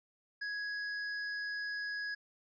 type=tone; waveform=square; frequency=1667 Hz; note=G#6; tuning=6 cents sharp; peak=-37 dBFS; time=0.41-2.15 s; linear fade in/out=10 ms; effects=resampled to 16000 Hz